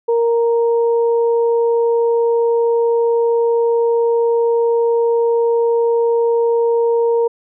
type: tone pair together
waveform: sine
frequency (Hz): 466.1 / 932.3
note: A#4 / A#5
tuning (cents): 0 / 0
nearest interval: octave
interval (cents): 1200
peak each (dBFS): -12 / -24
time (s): 0.08-7.28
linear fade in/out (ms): 10
effects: none